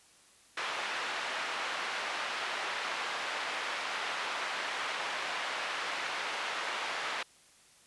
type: band-pass noise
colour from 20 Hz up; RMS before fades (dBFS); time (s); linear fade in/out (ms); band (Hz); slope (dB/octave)
pink; -36; 0.57-7.23; 5; 890 to 3100; 12
effects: white hiss -61 dBFS RMS until 7.86 s + resampled to 24000 Hz